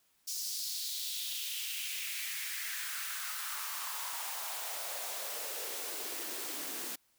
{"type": "noise with high-pass filter sweep", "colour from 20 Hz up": "white", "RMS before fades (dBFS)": -39, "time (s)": [0.27, 6.96], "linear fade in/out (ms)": 10, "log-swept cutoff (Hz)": [5400, 250], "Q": 2.9, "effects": ["white hiss -72 dBFS RMS until 7.18 s"]}